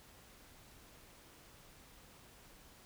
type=silence; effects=pink hiss -60 dBFS RMS until 2.85 s